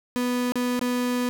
35% pulse tone with dropouts, 246.9 Hz, B3, in tune, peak -21 dBFS, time 0.16-1.29 s, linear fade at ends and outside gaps 0 ms, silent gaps 0.521-0.556 / 0.793-0.813 s, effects none

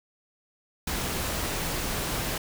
pink noise, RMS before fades -30 dBFS, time 0.87-2.38 s, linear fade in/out 5 ms, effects none

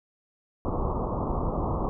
pink low-pass noise, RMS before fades -28 dBFS, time 0.65-1.89 s, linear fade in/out 0 ms, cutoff 1200 Hz, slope 96 dB/octave, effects none

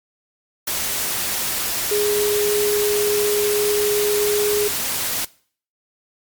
sine tone in noise, 415.3 Hz, G#4, in tune, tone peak -17 dBFS, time 1.91-4.68 s, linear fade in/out 5 ms, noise white, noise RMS -23 dBFS, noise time 0.67-5.25 s, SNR +3 dB, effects noise-tail reverb RT60 0.5 s tail -22 dB re dry + MP3 96 kbps

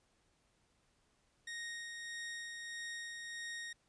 sawtooth tone with tremolo, 1864.7 Hz, A#6, in tune, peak -38 dBFS, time 1.47-3.73 s, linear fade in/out 5 ms, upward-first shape sine, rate 1.6 Hz, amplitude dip 30%, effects pink hiss -75 dBFS RMS until 3.88 s + resampled to 22050 Hz

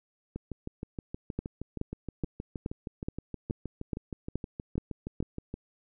two click trains, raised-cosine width 3 ms, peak -18 / -23 dBFS, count 10 / 34, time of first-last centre 1.39-5.204 / 0.36-5.541 s, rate 2.36 / 6.37 Hz, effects none

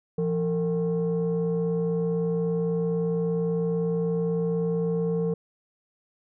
sine tone pair together, 170.21 / 454.4 Hz, F3 / A#4, -44 / -44 cents, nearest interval octave + perfect fourth, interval 1700 cents, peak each -24 dBFS, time 0.18-5.34 s, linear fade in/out 5 ms, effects tanh soft clip ceiling -19 dBFS

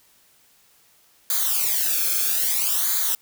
blue noise with flanger, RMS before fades -22 dBFS, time 1.3-3.15 s, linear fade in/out 2 ms, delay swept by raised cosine 0.36 to 1.05 ms, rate 0.61 Hz, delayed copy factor -0.85, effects white hiss -58 dBFS RMS until 3.21 s

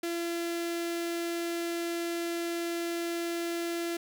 sawtooth tone with notch filter, 339.8 Hz, F4, 47 cents flat, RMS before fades -33 dBFS, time 0.03-3.97 s, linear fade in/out 5 ms, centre 950 Hz, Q 1.5, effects none

